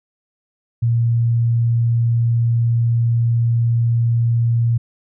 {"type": "tone", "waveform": "sine", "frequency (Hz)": 117, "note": "A#2", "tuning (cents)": 7, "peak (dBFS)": -13, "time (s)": [0.82, 4.78], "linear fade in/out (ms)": 10, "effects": []}